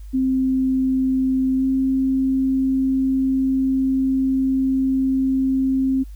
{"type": "tone with pitch glide", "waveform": "sine", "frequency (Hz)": [261.6, 264.8], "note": ["C4", "C4"], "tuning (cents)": [0, 21], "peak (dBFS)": -16, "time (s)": [0.13, 6.04], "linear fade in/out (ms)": 20, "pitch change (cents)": 21, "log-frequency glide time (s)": [1.57, 1.64], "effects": ["added 50 Hz sine -33 dBFS peak until 6.15 s", "white hiss -58 dBFS RMS until 6.15 s"]}